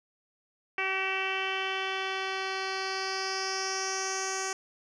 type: tone with low-pass filter sweep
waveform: 10% pulse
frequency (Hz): 382.5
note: G4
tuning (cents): -42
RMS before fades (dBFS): -32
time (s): 0.78-4.53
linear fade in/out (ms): 2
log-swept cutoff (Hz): 2500 to 7000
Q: 4.6
effects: none